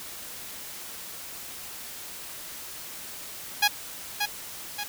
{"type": "tone with echo", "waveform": "10% pulse", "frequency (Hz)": 828, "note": "G#5", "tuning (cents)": -5, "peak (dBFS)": -10, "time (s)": [3.62, 3.68], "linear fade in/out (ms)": 10, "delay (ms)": 580, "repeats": 2, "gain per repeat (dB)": -6, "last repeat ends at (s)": 4.84, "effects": ["white hiss -40 dBFS RMS until 4.88 s"]}